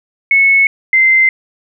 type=tone pair in turn; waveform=sine; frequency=2200 / 2077 Hz; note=C#7 / C7; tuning=-14 / -13 cents; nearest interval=minor second; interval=99 cents; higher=first; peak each=-6 dBFS; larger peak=neither; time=0.31-0.67 / 0.93-1.29 s; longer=neither; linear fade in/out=2 ms; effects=none